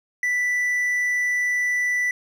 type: tone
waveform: triangle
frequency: 1975.5 Hz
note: B6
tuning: in tune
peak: -18 dBFS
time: 0.23-2.11 s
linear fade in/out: 2 ms
effects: none